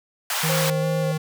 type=high-pass noise; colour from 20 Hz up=pink; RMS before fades=-25 dBFS; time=0.3-0.7 s; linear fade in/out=2 ms; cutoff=800 Hz; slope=24 dB/octave
type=tone with vibrato; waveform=square; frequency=158.2 Hz; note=D#3; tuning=29 cents sharp; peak=-23 dBFS; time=0.43-1.18 s; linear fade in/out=10 ms; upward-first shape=square; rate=2.5 Hz; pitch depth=13 cents each way
type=tone; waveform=sine; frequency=533 Hz; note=C5; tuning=32 cents sharp; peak=-24 dBFS; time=0.49-1.12 s; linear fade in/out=5 ms
effects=none